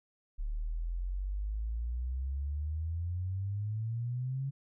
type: exponential sweep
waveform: sine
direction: up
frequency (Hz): 36 to 138.59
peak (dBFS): -32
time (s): 0.38-4.51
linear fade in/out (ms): 20
effects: none